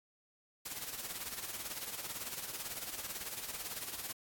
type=noise with tremolo; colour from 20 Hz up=white; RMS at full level=-40 dBFS; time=0.65-4.13 s; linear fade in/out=10 ms; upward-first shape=sine; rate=18 Hz; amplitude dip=60%; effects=AAC 64 kbps